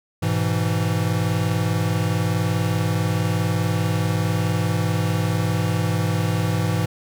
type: chord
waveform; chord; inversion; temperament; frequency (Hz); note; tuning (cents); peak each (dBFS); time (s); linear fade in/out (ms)
square; E major; first; equal with one note detuned; 103.83 / 123.9 / 164.81; G#2 / B2 / E3; 0 / +6 / 0; -23 / -27 / -24; 0.22-6.86; 10
effects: none